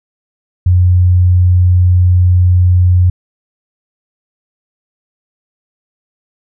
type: tone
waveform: sine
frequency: 90 Hz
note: F#2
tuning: 47 cents flat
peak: -5 dBFS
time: 0.66-3.1 s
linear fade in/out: 5 ms
effects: none